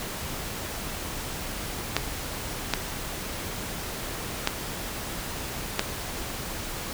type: clicks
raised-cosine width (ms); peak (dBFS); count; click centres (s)
0.2; -4; 4; 1.966 / 2.737 / 4.474 / 5.794
effects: pink hiss -34 dBFS RMS until 6.93 s